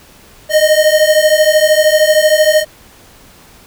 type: beating tone pair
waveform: square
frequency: 610 / 623 Hz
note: D#5 / D#5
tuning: -34 / +2 cents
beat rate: 13 Hz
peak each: -11 dBFS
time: 0.49-2.65 s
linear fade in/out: 50 ms
effects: pink hiss -42 dBFS RMS until 3.66 s